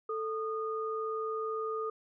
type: tone pair together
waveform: sine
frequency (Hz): 441 / 1227.3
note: A4 / D#6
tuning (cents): +4 / -24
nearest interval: octave + tritone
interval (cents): 1772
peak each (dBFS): -34 / -36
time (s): 0.09-1.9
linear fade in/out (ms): 5
effects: none